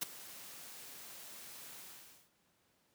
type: noise with ADSR envelope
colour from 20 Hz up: white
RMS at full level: -33 dBFS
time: 0.01-2.3 s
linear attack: 17 ms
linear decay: 10 ms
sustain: -18 dB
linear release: 500 ms
effects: pink hiss -74 dBFS RMS until 2.94 s + high-pass 100 Hz 12 dB/octave